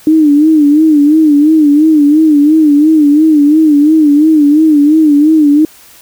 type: tone with vibrato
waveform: sine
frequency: 302.4 Hz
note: D#4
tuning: 49 cents flat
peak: -3 dBFS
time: 0.07-5.65 s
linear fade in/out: 2 ms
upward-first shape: sine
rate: 2.9 Hz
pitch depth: 93 cents each way
effects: white hiss -39 dBFS RMS until 6.01 s